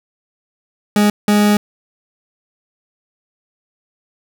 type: tone bursts at uneven times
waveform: 40% pulse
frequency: 207.7 Hz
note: G#3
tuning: in tune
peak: -9 dBFS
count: 2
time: 0.96-1.1 / 1.28-1.57 s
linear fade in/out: 2 ms
effects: none